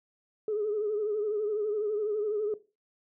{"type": "tone with vibrato", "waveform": "sine", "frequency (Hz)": 422.8, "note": "G#4", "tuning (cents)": 31, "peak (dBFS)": -26, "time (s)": [0.48, 2.54], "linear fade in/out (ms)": 2, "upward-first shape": "triangle", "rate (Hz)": 12, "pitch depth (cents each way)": 72, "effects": ["noise-tail reverb RT60 0.3 s tail -17 dB re dry", "tanh soft clip ceiling -22 dBFS"]}